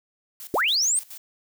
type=noise with tremolo; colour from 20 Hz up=blue; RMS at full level=-39 dBFS; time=0.4-1.18 s; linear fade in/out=0 ms; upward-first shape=square; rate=7.1 Hz; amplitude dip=80%
type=linear sweep; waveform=sine; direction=up; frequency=288.5 to 8810 Hz; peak=-19 dBFS; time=0.54-0.99 s; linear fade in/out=0 ms
effects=none